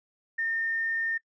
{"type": "tone with tanh clipping", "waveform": "triangle", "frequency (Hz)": 1818, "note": "A#6", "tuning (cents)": -44, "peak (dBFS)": -26, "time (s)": [0.38, 1.18], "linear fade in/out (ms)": 10, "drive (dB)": 3, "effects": ["noise-tail reverb RT60 0.1 s tail -24 dB re dry", "resampled to 16000 Hz"]}